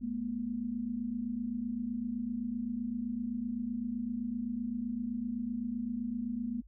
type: tone pair together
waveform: sine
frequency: 213.2 / 241 Hz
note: G#3 / B3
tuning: +46 / -42 cents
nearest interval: major second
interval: 212 cents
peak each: -38 / -34 dBFS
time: 0.01-6.62 s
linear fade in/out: 20 ms
effects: added 50 Hz sine -53 dBFS peak until 6.67 s